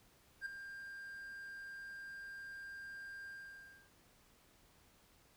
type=tone with ADSR envelope; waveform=triangle; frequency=1595 Hz; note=G6; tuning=30 cents sharp; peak=-35 dBFS; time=0.41-3.91 s; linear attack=49 ms; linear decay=6 ms; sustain=-10 dB; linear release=640 ms; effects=pink hiss -68 dBFS RMS until 5.36 s